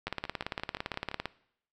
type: two click trains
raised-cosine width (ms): 0.3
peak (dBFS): -23 / -16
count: 7 / 22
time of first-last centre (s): 0.08-1.114 / 0.07-1.256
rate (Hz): 5.8 / 17.7
effects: noise-tail reverb RT60 0.7 s tail -20 dB re dry